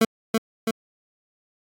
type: tone with echo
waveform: 25% pulse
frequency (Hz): 223.5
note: A3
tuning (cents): +27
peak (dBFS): -11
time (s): 0.01-0.05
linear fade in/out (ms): 5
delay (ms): 330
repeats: 2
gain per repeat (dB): -3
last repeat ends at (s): 0.71
effects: AAC 64 kbps